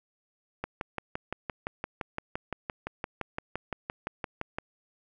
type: click train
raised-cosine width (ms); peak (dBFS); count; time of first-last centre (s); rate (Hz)
0.5; -17; 24; 0.64-4.585; 5.83
effects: none